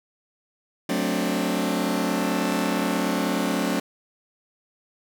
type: chord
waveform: sawtooth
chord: D dominant seventh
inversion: first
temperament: just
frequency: 183.54 / 220.2 / 264.3 / 293.7 Hz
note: F#3 / A3 / C4 / D4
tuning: -14 / +2 / +18 / 0 cents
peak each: -24 dBFS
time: 0.89-3.8 s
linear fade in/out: 5 ms
effects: none